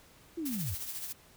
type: linear sweep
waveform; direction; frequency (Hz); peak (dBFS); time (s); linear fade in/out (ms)
sine; down; 348.9 to 69.3; -33; 0.37-0.75; 10
type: noise with tremolo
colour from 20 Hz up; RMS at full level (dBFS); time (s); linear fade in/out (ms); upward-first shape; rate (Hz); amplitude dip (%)
blue; -37; 0.45-1.13; 10; triangle; 14; 60
effects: pink hiss -59 dBFS RMS until 1.36 s